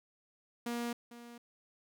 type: tone with echo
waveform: sawtooth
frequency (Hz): 237.5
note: A#3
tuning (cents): +33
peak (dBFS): -31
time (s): 0.66-0.93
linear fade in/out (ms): 5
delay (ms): 450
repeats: 1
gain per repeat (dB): -14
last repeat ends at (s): 1.38
effects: none